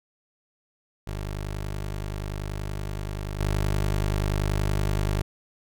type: tone with level steps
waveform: 20% pulse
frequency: 50.5 Hz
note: G#1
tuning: 48 cents flat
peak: -25 / -18 dBFS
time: 1.07-5.22 s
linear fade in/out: 5 ms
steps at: 3.39 s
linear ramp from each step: 20 ms
effects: none